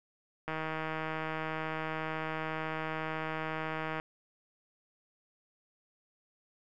click train, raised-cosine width 0.5 ms, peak -21 dBFS, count 557, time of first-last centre 0.48-3.999 s, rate 158 Hz, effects none

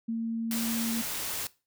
sine tone with pitch glide, 227.7 to 229 Hz, A#3 to A#3, -40 to -31 cents, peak -28 dBFS, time 0.08-1.02 s, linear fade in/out 10 ms, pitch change +9 cents, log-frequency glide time 0.48-0.71 s
white noise, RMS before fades -34 dBFS, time 0.51-1.47 s, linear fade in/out 2 ms
effects noise-tail reverb RT60 0.3 s tail -20 dB re dry

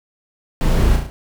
brown noise with echo, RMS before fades -17 dBFS, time 0.61-0.96 s, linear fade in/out 0 ms, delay 35 ms, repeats 4, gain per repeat -4 dB, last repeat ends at 1.1 s, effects none

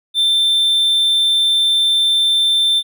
triangle tone, 3560 Hz, A7, 20 cents sharp, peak -10 dBFS, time 0.14-2.83 s, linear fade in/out 50 ms, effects none

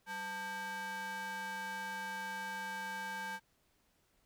square ring-modulated tone, 349.2 Hz, F4, in tune, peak -37 dBFS, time 0.06-3.4 s, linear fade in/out 50 ms, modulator 1240 Hz, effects pink hiss -74 dBFS RMS until 4.25 s

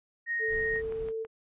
sine tone, 1864.7 Hz, A#6, in tune, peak -28 dBFS, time 0.26-0.82 s, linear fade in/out 50 ms
sine tone with pitch glide, 441.5 to 446.1 Hz, A4 to A4, +6 to +24 cents, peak -31 dBFS, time 0.39-1.27 s, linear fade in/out 50 ms, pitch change +18 cents, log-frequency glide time 0.51-0.91 s
brown noise, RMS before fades -44 dBFS, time 0.47-1.13 s, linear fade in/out 50 ms
click train, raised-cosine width 0.5 ms, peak -32 dBFS, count 4, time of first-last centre 0.76-1.249 s, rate 6.13 Hz
effects resampled to 8000 Hz

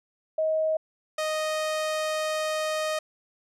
sine / sawtooth tone pair in turn, 631 / 621.6 Hz, D#5 / D#5, +24 / -2 cents, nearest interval unison, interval 26 cents, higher first, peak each -22 dBFS, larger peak neither, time 0.38-0.77 / 1.18-2.99 s, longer second, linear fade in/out 5 ms, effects low-pass 10000 Hz 12 dB/octave

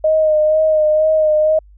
sine tone with vibrato, 620 Hz, D#5, 6 cents flat, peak -10 dBFS, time 0.04-1.59 s, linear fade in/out 5 ms, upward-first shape sine, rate 2.1 Hz, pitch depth 26 cents each way, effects added 50 Hz sine -41 dBFS peak until 1.77 s

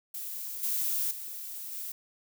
violet noise with level steps, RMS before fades -38 / -30 / -40 / -38 dBFS, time 0.14-1.92 s, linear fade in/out 5 ms, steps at 0.63 / 1.11 / 1.72 s, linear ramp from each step 2 ms, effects none

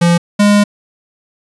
square tone pair in turn, 171.8 / 205.5 Hz, F3 / G#3, -28 / -18 cents, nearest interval minor third, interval 310 cents, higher second, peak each -8 / -7 dBFS, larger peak second, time 0.01-0.18 / 0.39-0.64 s, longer second, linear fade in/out 10 ms, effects resampled to 24000 Hz + 8-bit

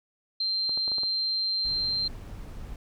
sine tone, 4149 Hz, C8, 15 cents flat, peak -25 dBFS, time 0.4-2.08 s, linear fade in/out 5 ms
clicks, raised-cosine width 1 ms, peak -28 dBFS, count 6, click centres 0.694 / 0.775 / 0.879 / 0.918 / 0.983 / 1.034 s
brown noise, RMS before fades -40 dBFS, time 1.65-2.76 s, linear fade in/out 2 ms
effects none

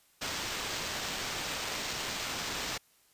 white noise with sample-and-hold, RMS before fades -36 dBFS, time 0.21-2.78 s, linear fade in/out 10 ms, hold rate 11025 Hz, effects white hiss -66 dBFS RMS until 3.13 s + resampled to 32000 Hz

